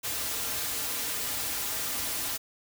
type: noise with comb filter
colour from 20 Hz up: white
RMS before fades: -32 dBFS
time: 0.03-2.38 s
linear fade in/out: 20 ms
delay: 5.4 ms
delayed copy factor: -0.6
effects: none